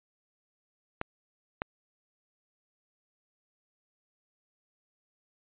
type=clicks; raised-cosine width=0.5 ms; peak=-16 / -15 dBFS; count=2; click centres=1.014 / 1.619 s; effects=resampled to 8000 Hz

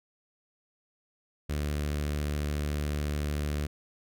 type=tone with notch filter; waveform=sawtooth; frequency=73.8 Hz; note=D2; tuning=9 cents sharp; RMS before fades=-31 dBFS; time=1.49-3.67 s; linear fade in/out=10 ms; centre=880 Hz; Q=1.7; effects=none

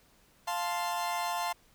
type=chord; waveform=40% pulse; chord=F major; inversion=none; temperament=equal; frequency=698.5 / 880 / 1046.5 Hz; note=F5 / A5 / C6; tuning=0 / 0 / 0 cents; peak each=-34 / -34 / -35 dBFS; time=0.47-1.53 s; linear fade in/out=10 ms; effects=pink hiss -64 dBFS RMS until 1.74 s

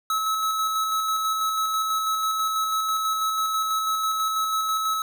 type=tone with tremolo; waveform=square; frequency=1294 Hz; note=E6; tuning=32 cents flat; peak=-22 dBFS; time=0.1-5.02 s; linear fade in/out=2 ms; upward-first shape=square; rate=6.1 Hz; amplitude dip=25%; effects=none

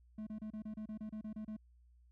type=tone bursts; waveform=triangle; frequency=215.3 Hz; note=A3; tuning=37 cents flat; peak=-39 dBFS; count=12; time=0.18-1.566 s; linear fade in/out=5 ms; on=88 ms; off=30 ms; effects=added 60 Hz sine -62 dBFS peak until 2.11 s

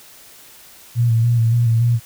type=tone with vibrato; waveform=sine; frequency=116.54 Hz; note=A#2; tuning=in tune; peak=-12 dBFS; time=0.95-2 s; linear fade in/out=50 ms; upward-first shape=square; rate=3.5 Hz; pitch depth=36 cents each way; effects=white hiss -44 dBFS RMS until 2.05 s

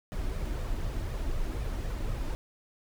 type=noise with flanger; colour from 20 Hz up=brown; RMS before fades=-32 dBFS; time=0.12-2.35 s; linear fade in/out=0 ms; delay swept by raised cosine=1.6 to 3.3 ms; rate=4 Hz; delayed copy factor=+0.5; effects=none

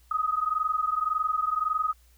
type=tone pair together; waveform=sine; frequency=1244.5 / 1266.3 Hz; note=D#6 / D#6; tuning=0 / +30 cents; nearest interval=unison; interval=30 cents; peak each=-27 dBFS; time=0.11-1.93 s; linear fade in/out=5 ms; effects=added 60 Hz sine -56 dBFS peak until 2.17 s + white hiss -64 dBFS RMS until 2.17 s

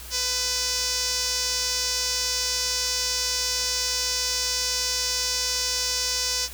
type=tone with band-pass filter; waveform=sawtooth; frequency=500 Hz; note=B4; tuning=21 cents sharp; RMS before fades=-26 dBFS; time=0.1-6.49 s; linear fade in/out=50 ms; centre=5600 Hz; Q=3.4; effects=added 60 Hz sine -41 dBFS peak until 6.53 s + white hiss -41 dBFS RMS until 6.53 s

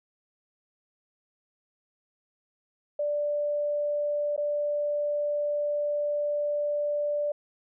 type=tone with dropouts; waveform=sine; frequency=587.3 Hz; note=D5; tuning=in tune; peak=-25 dBFS; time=2.99-7.32 s; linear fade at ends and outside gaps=5 ms; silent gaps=4.364-4.377 s; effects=none

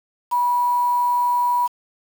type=tone with quantisation; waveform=sine; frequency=974 Hz; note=B5; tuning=24 cents flat; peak=-16 dBFS; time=0.31-1.68 s; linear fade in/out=20 ms; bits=6; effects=none

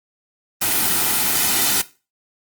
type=noise with comb filter; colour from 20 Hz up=white; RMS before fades=-18 dBFS; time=0.61-1.82 s; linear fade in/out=10 ms; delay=1.8 ms; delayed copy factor=-0.55; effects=noise-tail reverb RT60 0.3 s tail -17 dB re dry + Opus 24 kbps

